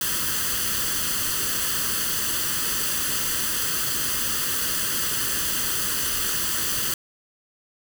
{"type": "noise with comb filter", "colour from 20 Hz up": "white", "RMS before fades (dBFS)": -25, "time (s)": [0.01, 6.94], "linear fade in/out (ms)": 2, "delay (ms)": 0.65, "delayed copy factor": 0.7, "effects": []}